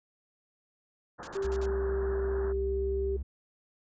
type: low-pass noise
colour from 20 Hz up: white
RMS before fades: -44 dBFS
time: 1.18-2.53 s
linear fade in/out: 20 ms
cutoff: 1700 Hz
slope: 96 dB/octave
type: noise bursts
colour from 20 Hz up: white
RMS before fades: -46 dBFS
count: 5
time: 1.23-1.658 s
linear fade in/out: 0 ms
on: 44 ms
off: 52 ms
type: tone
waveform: sine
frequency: 392 Hz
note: G4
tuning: in tune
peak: -29 dBFS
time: 1.35-3.17 s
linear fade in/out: 10 ms
type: tone with pitch glide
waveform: triangle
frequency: 65.41 to 67.37 Hz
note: C2 to C#2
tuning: 0 to -49 cents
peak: -30 dBFS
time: 1.44-3.23 s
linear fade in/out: 10 ms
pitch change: +51 cents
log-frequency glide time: 2.45-3.1 s
effects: resampled to 16000 Hz